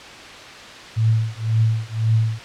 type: tone with tremolo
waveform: sine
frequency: 111.5 Hz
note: A2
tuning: 23 cents sharp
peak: -12 dBFS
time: 0.96-2.4 s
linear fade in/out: 20 ms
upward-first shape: triangle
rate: 1.9 Hz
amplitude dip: 100%
effects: white hiss -37 dBFS RMS until 2.44 s + low-pass 4000 Hz 12 dB/octave